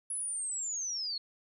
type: linear sweep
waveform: sine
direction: down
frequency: 10430 to 4239 Hz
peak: -33 dBFS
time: 0.1-1.18 s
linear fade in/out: 5 ms
effects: none